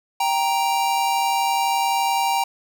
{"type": "tone pair together", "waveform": "square", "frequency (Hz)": [784, 935.7], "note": ["G5", "A#5"], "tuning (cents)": [0, 6], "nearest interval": "minor third", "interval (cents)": 306, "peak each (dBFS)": [-22, -22], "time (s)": [0.2, 2.44], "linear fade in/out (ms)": 5, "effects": []}